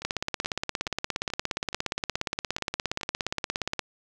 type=two click trains; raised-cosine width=0.2 ms; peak=-10 / -22 dBFS; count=65 / 8; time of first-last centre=0.05-3.793 / 0.02-3.011 s; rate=17.1 / 2.34 Hz; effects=none